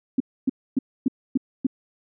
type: tone bursts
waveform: sine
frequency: 261.6 Hz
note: C4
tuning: in tune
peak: -16 dBFS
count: 6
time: 0.18-1.668 s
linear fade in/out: 5 ms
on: 23 ms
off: 270 ms
effects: none

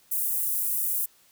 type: high-pass noise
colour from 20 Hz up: pink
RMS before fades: -27 dBFS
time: 0.11-1.06 s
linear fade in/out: 10 ms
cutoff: 11000 Hz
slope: 24 dB/octave
effects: white hiss -60 dBFS RMS until 1.31 s

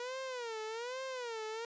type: tone with vibrato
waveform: sawtooth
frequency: 479.2 Hz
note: A#4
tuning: 48 cents sharp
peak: -35 dBFS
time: 0-1.65 s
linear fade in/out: 2 ms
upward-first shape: sine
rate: 1.2 Hz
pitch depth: 170 cents each way
effects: resampled to 16000 Hz

